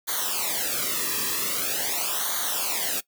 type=noise with flanger; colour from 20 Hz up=white; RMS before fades=-27 dBFS; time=0.07-3.01 s; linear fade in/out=20 ms; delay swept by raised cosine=0.38 to 1.38 ms; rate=0.44 Hz; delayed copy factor=-0.9; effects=noise-tail reverb RT60 0.1 s tail -20 dB re dry